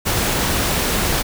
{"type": "noise", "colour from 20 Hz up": "pink", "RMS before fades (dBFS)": -19, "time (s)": [0.05, 1.23], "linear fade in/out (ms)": 20, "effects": []}